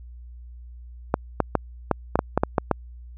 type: clicks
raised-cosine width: 1 ms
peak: -4 dBFS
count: 10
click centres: 1.141 / 1.403 / 1.553 / 1.913 / 2.156 / 2.191 / 2.376 / 2.435 / 2.582 / 2.713 s
effects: added 60 Hz sine -39 dBFS peak until 3.17 s